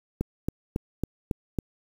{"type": "click train", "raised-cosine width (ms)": 3, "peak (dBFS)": -13, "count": 6, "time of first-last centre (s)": [0.21, 1.587], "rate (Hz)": 3.63, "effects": ["7-bit"]}